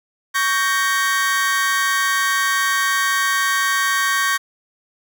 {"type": "chord", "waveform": "40% pulse", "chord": "G diminished", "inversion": "second", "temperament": "equal with one note detuned", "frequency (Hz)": [1118.4, 1568, 1864.7], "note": ["Db6", "G6", "Bb6"], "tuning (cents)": [15, 0, 0], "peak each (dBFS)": -20, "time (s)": [0.34, 4.38], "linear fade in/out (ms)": 20, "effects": []}